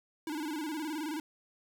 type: tone with vibrato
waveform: square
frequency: 307.3 Hz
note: D#4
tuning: 21 cents flat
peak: -35 dBFS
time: 0.27-1.2 s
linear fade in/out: 2 ms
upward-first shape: square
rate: 19 Hz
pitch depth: 88 cents each way
effects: 11-bit